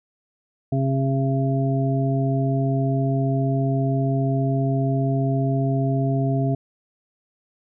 harmonic tone, 134.9 Hz, C#3, 47 cents flat, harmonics 1 / 2 / 3 / 5, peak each -20 / -25 / -30 / -28 dBFS, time 0.72-6.55 s, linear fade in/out 5 ms, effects none

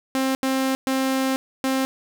sawtooth tone bursts at uneven times, 264.8 Hz, C4, 21 cents sharp, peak -16 dBFS, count 4, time 0.15-0.35 / 0.43-0.75 / 0.87-1.36 / 1.64-1.85 s, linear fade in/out 0 ms, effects none

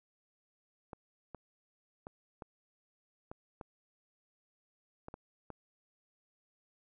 clicks, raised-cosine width 1 ms, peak -30 dBFS, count 9, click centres 0.932 / 1.347 / 2.069 / 2.422 / 3.315 / 3.612 / 5.084 / 5.141 / 5.503 s, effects none

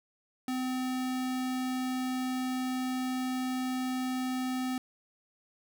square tone, 256.2 Hz, C4, 36 cents flat, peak -31 dBFS, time 0.48-4.78 s, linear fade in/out 2 ms, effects none

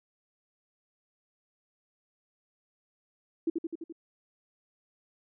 sine tone with echo, 329.6 Hz, E4, in tune, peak -24 dBFS, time 3.47-3.5 s, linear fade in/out 5 ms, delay 85 ms, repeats 5, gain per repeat -3 dB, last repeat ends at 3.925 s, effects none

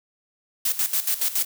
blue noise with tremolo, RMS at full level -22 dBFS, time 0.65-1.45 s, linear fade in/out 5 ms, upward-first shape square, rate 7.1 Hz, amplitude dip 75%, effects none

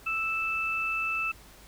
sine tone pair together, 1318.5 / 2637 Hz, E6 / E7, 0 / 0 cents, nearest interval octave, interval 1200 cents, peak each -33 / -28 dBFS, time 0.06-1.32 s, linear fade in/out 10 ms, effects added 50 Hz sine -55 dBFS peak until 1.67 s + pink hiss -53 dBFS RMS until 1.67 s

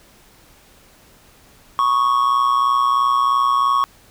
triangle tone with amplitude modulation, 1108.7 Hz, C#6, in tune, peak -9 dBFS, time 1.79-3.84 s, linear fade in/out 0 ms, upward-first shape sine, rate 123 Hz, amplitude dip 65%, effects pink hiss -50 dBFS RMS until 4.1 s

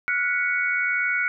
sine tone cluster, 1382 / 1463 / 1962 / 2230 Hz, F6 / F#6 / B6 / C#7, -19 / -20 / -12 / +10 cents, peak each -33 / -24 / -32 / -24 dBFS, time 0.08-1.28 s, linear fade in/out 0 ms, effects none

